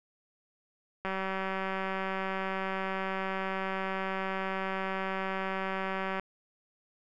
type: click train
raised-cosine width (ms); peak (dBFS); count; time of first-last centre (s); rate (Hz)
0.5; -19; 984; 1.05-6.197; 191
effects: none